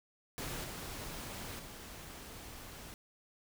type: noise with level steps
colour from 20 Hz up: pink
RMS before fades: -41 / -44 / -49 dBFS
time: 0.38-2.94 s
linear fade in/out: 0 ms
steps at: 0.64 / 1.59 s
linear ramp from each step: 2 ms
effects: none